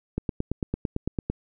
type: click train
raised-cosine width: 3 ms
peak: -13 dBFS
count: 11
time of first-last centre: 0.18-1.3 s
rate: 8.93 Hz
effects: none